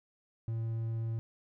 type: tone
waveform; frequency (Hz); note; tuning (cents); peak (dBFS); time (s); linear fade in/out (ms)
triangle; 113.5; A#2; -46; -30; 0.48-1.19; 0
effects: none